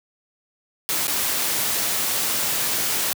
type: noise with dropouts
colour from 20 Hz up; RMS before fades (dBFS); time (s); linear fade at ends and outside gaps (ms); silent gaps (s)
white; -23; 0.89-3.13; 0; 1.071-1.08
effects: high-pass 100 Hz 12 dB/octave